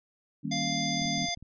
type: chord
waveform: sine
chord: Eb dominant seventh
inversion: none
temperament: equal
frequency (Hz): 155.56 / 196 / 233.1 / 277.2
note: Eb3 / G3 / Bb3 / Db4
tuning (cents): 0 / 0 / 0 / 0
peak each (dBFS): -36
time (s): 0.43-1.27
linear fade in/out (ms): 20
type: harmonic tone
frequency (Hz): 698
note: F5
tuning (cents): -1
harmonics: 1 / 3 / 5 / 7 / 9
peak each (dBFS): -35 / -36 / -35 / -35 / -38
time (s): 0.51-1.35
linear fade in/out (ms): 10
type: clicks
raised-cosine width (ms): 5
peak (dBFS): -36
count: 7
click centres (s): 1.017 / 1.056 / 1.18 / 1.223 / 1.287 / 1.374 / 1.426
effects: none